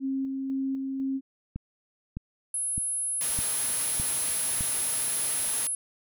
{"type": "tone with tremolo", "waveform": "sine", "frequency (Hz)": 268.4, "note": "C4", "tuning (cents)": 44, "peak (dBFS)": -26, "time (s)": [0, 1.21], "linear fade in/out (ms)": 50, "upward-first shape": "square", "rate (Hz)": 2, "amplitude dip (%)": 30}
{"type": "click train", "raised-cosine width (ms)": 5, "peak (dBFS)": -21, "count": 6, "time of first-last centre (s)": [1.56, 4.609], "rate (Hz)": 1.64}
{"type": "tone", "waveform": "sine", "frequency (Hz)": 10600, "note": "E9", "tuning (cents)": 9, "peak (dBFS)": -27, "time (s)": [2.54, 5.75], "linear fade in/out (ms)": 2}
{"type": "noise", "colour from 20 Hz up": "white", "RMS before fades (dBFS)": -34, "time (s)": [3.21, 5.67], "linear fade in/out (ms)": 0}
{"effects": []}